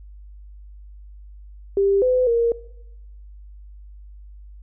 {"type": "tone with pitch steps", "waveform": "sine", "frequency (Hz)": [396, 506, 467.1], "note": ["G4", "B4", "A#4"], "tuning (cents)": [18, 42, 3], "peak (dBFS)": -15, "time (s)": [1.77, 2.52], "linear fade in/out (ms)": 2, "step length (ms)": 250, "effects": ["noise-tail reverb RT60 0.9 s tail -21 dB re dry", "added 50 Hz sine -39 dBFS peak until 4.62 s"]}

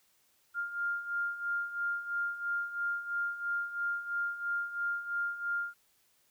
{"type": "beating tone pair", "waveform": "sine", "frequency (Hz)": [1400, 1403], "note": ["F6", "F6"], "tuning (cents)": [4, 8], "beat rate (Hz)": 3, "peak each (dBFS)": [-38, -33], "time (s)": [0.54, 5.74], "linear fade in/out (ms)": 50, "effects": ["white hiss -70 dBFS RMS until 6.3 s"]}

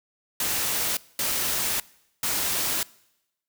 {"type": "noise bursts at uneven times", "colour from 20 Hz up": "white", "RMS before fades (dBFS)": -26, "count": 3, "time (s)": [[0.4, 0.97], [1.19, 1.8], [2.23, 2.83]], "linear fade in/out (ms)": 2, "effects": ["noise-tail reverb RT60 0.9 s tail -23 dB re dry"]}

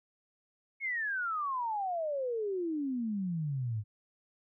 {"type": "exponential sweep", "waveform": "sine", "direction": "down", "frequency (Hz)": [2217, 102], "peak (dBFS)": -31, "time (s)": [0.8, 3.84], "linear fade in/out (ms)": 50, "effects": []}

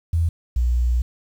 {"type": "tone pair in turn", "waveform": "sine", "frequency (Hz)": [83, 60.57], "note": ["E2", "B1"], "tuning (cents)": [12, -33], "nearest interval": "perfect fourth", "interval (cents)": 545, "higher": "first", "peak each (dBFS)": -16, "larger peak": "neither", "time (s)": [[0.13, 0.29], [0.56, 1.02]], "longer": "second", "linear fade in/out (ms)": 5, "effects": ["8-bit"]}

